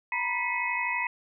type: tone cluster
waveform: sine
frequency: 935 / 987 / 1970 / 2159 / 2536 Hz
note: A#5 / B5 / B6 / C#7 / D#7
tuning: +5 / -1 / -5 / -46 / +32 cents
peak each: -35 / -33 / -31 / -34 / -33 dBFS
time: 0.12-1.07 s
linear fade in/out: 2 ms
effects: none